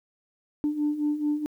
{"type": "beating tone pair", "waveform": "sine", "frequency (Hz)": [293.7, 298.3], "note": ["D4", "D4"], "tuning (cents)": [0, 27], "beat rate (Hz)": 4.6, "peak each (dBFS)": [-29, -24], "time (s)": [0.64, 1.46], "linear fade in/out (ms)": 0, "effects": ["tanh soft clip ceiling -18 dBFS", "10-bit"]}